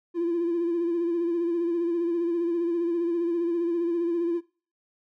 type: tone with vibrato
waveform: triangle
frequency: 340.9 Hz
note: F4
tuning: 42 cents flat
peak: -20 dBFS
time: 0.14-4.41 s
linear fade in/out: 50 ms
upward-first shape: sine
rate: 15 Hz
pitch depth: 43 cents each way
effects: noise-tail reverb RT60 0.4 s tail -24 dB re dry + tanh soft clip ceiling -20 dBFS